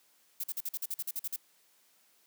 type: noise bursts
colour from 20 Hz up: violet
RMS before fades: -35 dBFS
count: 12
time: 0.4-1.362 s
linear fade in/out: 5 ms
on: 38 ms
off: 46 ms
effects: white hiss -67 dBFS RMS until 2.26 s + high-pass 200 Hz 12 dB/octave